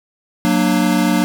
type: chord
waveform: square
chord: Gb augmented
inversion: none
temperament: equal with one note detuned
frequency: 185 / 233.1 / 297.9 Hz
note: Gb3 / Bb3 / D4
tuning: 0 / 0 / +25 cents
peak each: -18 dBFS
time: 0.45-1.24 s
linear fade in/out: 0 ms
effects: none